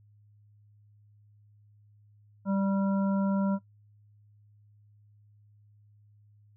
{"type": "harmonic tone with a mistuned harmonic", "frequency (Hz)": 196, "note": "G3", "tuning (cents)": 0, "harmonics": [1, 3, 5, 7], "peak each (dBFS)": [-25, -35, -39, -42], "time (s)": [2.45, 3.59], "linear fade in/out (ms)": 50, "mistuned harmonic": 5, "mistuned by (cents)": -16, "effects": ["noise-tail reverb RT60 0.1 s tail -18 dB re dry", "added 104 Hz sine -57 dBFS peak until 6.56 s"]}